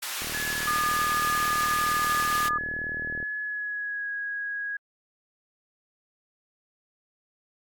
pink high-pass noise, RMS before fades -33 dBFS, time 0.02-2.49 s, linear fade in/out 10 ms, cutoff 1300 Hz, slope 12 dB/octave
click train, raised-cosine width 2 ms, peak -27 dBFS, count 118, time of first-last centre 0.22-3.228 s, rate 38.9 Hz
sine tone with pitch glide, 1700 to 1653.5 Hz, G#6 to G#6, +40 to -8 cents, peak -29 dBFS, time 0.34-4.77 s, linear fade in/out 5 ms, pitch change -48 cents, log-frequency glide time 3.41-4.1 s
sine tone, 1213 Hz, D#6, 44 cents flat, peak -24 dBFS, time 0.67-2.58 s, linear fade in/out 5 ms
effects AAC 64 kbps

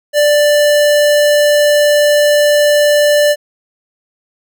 square tone, 589 Hz, D5, 5 cents sharp, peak -8 dBFS, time 0.13-3.36 s, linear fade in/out 50 ms, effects none

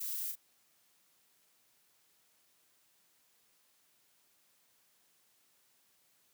violet noise with echo, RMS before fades -39 dBFS, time 0-0.32 s, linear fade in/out 10 ms, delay 37 ms, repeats 1, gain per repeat -6 dB, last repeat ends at 0.357 s, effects white hiss -71 dBFS RMS until 6.33 s + high-pass 100 Hz 12 dB/octave

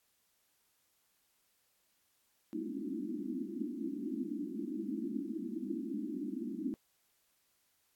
white band-pass noise, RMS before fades -39 dBFS, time 2.53-6.74 s, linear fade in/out 0 ms, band 200 to 340 Hz, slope 96 dB/octave, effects white hiss -75 dBFS RMS until 7.95 s + AAC 64 kbps

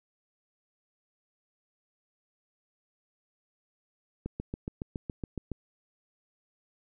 click train, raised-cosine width 3 ms, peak -21 dBFS, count 10, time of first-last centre 4.26-5.517 s, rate 7.16 Hz, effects none

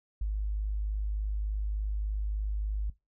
sine tone, 51.7 Hz, G#1, 7 cents flat, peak -28 dBFS, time 0.21-2.9 s, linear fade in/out 5 ms, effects noise-tail reverb RT60 0.2 s tail -19 dB re dry

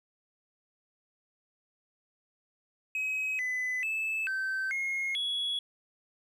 triangle tone with pitch steps, 2544 / 2008 / 2619 / 1547 / 2152 / 3363 Hz, D#7 / B6 / E7 / G6 / C7 / G#7, +38 / +28 / -12 / -23 / +48 / +21 cents, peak -27 dBFS, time 2.95-5.59 s, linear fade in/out 2 ms, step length 440 ms, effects tanh soft clip ceiling -24 dBFS

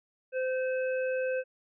harmonic tone, 516 Hz, C5, 24 cents flat, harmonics 1 / 3 / 5, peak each -28 / -38 / -42 dBFS, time 0.32-1.44 s, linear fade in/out 50 ms, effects none

